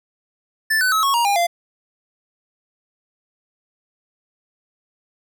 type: tone with pitch steps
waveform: square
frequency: 1760 / 1505.8 / 1288.4 / 1102.3 / 943.2 / 807 / 690.4 Hz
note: A6 / F#6 / E6 / C#6 / A#5 / G#5 / F5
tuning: 0 / +30 / -40 / -10 / +20 / -50 / -20 cents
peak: -16 dBFS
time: 0.7-1.47 s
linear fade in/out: 10 ms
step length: 110 ms
effects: none